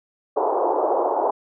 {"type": "band-pass noise", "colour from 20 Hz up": "white", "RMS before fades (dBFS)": -21, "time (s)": [0.36, 1.31], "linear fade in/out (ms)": 10, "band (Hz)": [340, 960], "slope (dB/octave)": 48, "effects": []}